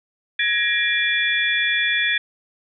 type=tone cluster; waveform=sine; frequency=1674 / 1883 / 2379 / 3431 Hz; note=G#6 / A#6 / D7 / A7; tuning=+13 / +17 / +22 / -44 cents; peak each=-23 dBFS; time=0.39-2.18 s; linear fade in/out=5 ms; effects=none